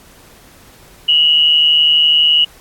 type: tone with amplitude modulation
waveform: sine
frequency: 2912 Hz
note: F#7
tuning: 28 cents flat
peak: -5 dBFS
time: 1.08-2.45 s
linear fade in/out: 10 ms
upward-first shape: sine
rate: 152 Hz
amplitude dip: 60%
effects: pink hiss -44 dBFS RMS until 2.6 s + AAC 64 kbps